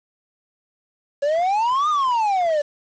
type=exponential two-way sweep; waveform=triangle; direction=up then down; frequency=554.4 to 1248 to 574 Hz; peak=-15 dBFS; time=1.22-2.62 s; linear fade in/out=10 ms; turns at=1.89 s; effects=resampled to 16000 Hz + 7-bit